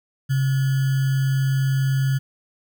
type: tone with sample-and-hold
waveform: sine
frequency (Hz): 134.6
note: C3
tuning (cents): +49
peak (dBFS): -17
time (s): 0.29-2.19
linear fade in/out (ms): 20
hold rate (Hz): 1575
effects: none